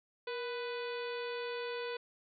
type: harmonic tone with a mistuned harmonic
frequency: 496 Hz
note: B4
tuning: 7 cents sharp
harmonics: 1 / 2 / 3 / 4 / 5 / 6 / 7 / 8 / 9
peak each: -38 / -46 / -47 / -51 / -48 / -55 / -51 / -56 / -54 dBFS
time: 0.27-1.97 s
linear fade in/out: 5 ms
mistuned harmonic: 1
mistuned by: -71 cents
effects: none